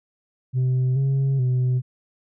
sine tone with pitch steps, 128.2 / 136 / 126.6 Hz, C3 / C#3 / B2, -35 / -33 / +43 cents, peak -15 dBFS, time 0.53-1.82 s, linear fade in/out 50 ms, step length 430 ms, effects tanh soft clip ceiling -17 dBFS

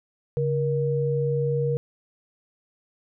sine tone pair together, 140.7 / 473.3 Hz, C#3 / A#4, +26 / +26 cents, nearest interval octave + major sixth, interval 2100 cents, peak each -24 / -24 dBFS, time 0.37-1.77 s, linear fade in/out 0 ms, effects none

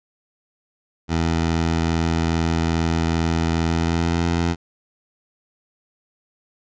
15% pulse tone with pitch glide, 82.41 to 84.82 Hz, E2 to E2, 0 to +50 cents, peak -12 dBFS, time 1.08-4.56 s, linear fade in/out 50 ms, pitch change +50 cents, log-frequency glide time 3.67-4.25 s, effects resampled to 16000 Hz

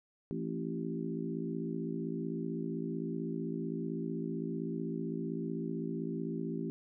harmonic tone with a mistuned harmonic, 55.7 Hz, A1, 22 cents sharp, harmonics 3 / 4 / 5 / 6 / 7, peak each -39 / -40 / -41 / -42 / -42 dBFS, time 0.31-6.7 s, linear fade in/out 0 ms, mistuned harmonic 5, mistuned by -35 cents, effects none

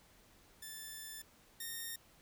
5% pulse tone pair in turn, 1760 / 1839.4 Hz, A6 / A#6, 0 / -24 cents, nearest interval minor second, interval 76 cents, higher second, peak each -35 / -31 dBFS, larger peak second, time 0.62-1.22 / 1.6-1.96 s, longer first, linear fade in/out 5 ms, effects pink hiss -65 dBFS RMS until 2.21 s

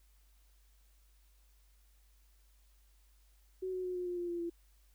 sine tone with pitch steps, 373.7 / 368.8 / 363.9 / 359.1 / 354.4 / 349.7 / 345.1 / 340.5 Hz, F#4 / F#4 / F#4 / F4 / F4 / F4 / F4 / F4, +17 / -6 / -29 / +48 / +25 / +2 / -21 / -44 cents, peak -35 dBFS, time 3.62-4.5 s, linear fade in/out 10 ms, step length 110 ms, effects added 50 Hz sine -63 dBFS peak until 4.94 s + white hiss -73 dBFS RMS until 4.94 s

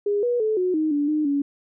sine tone with pitch steps, 409.4 / 484.3 / 434 / 365.5 / 311.7 / 290.2 / 304.8 / 283.4 Hz, G#4 / B4 / A4 / F#4 / D#4 / D4 / D#4 / C#4, -25 / -34 / -24 / -21 / +3 / -21 / -36 / +38 cents, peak -19 dBFS, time 0.06-1.42 s, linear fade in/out 5 ms, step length 170 ms, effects none

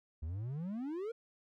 triangle exponential sweep, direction up, 73 to 478.4 Hz, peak -35 dBFS, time 0.22-1.12 s, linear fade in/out 10 ms, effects none

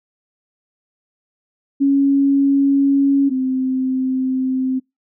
sine tone pair in turn, 277.2 / 260.1 Hz, C#4 / C4, 0 / -10 cents, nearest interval minor second, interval 110 cents, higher first, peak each -11 / -16 dBFS, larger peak first, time 1.8-3.3 / 3.3-4.8 s, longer neither, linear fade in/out 20 ms, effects noise-tail reverb RT60 0.2 s tail -25 dB re dry

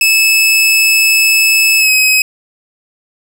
sawtooth tone with pitch glide, 2607 to 2542 Hz, E7 to D#7, -20 to +36 cents, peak -4 dBFS, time 0.01-2.22 s, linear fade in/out 2 ms, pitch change -44 cents, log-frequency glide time 1.78-1.91 s, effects none

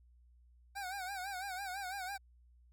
25% pulse tone with vibrato, 765 Hz, G5, 42 cents flat, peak -36 dBFS, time 0.75-2.18 s, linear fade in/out 20 ms, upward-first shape sine, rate 6 Hz, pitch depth 99 cents each way, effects added 60 Hz sine -61 dBFS peak until 2.72 s

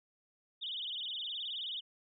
sine tone with vibrato, 3322 Hz, G#7, in tune, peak -37 dBFS, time 0.61-1.81 s, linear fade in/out 20 ms, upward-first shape sine, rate 19 Hz, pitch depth 210 cents each way, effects none

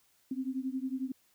sine beating tone pair, 257.4 / 268.4 Hz, C4 / C4, -28 / +44 cents, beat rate 11 Hz, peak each -35 / -36 dBFS, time 0.31-1.12 s, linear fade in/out 5 ms, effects white hiss -69 dBFS RMS until 1.34 s

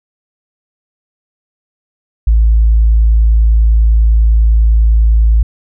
sine tone, 55 Hz, A1, in tune, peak -4 dBFS, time 2.27-5.43 s, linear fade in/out 5 ms, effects tanh soft clip ceiling -1 dBFS

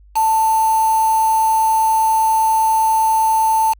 sine tone with quantisation, 885 Hz, A5, 10 cents sharp, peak -12 dBFS, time 0.15-3.74 s, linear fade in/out 20 ms, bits 4, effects added 50 Hz sine -43 dBFS peak until 3.79 s

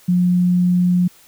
sine tone, 178.7 Hz, F3, 40 cents sharp, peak -12 dBFS, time 0.08-1.08 s, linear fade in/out 10 ms, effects white hiss -49 dBFS RMS until 1.27 s

